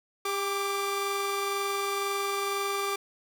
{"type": "tone pair together", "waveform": "sawtooth", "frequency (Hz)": [398.9, 1174.7], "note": ["G4", "D6"], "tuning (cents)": [30, 0], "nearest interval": "octave + perfect fifth", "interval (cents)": 1870, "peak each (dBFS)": -27, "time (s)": [0.25, 2.96], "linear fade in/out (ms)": 5, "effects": []}